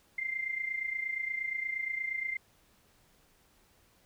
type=tone with amplitude modulation; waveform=sine; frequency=2093 Hz; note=C7; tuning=in tune; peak=-29 dBFS; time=0.18-2.37 s; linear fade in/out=5 ms; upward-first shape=sine; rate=28.5 Hz; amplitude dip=70%; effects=pink hiss -66 dBFS RMS until 4.05 s